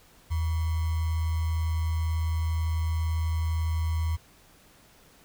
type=tone with sample-and-hold; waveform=sine; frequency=81 Hz; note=E2; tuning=30 cents flat; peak=-24 dBFS; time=0.3-4.17 s; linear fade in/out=20 ms; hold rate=1050 Hz; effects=pink hiss -57 dBFS RMS until 5.24 s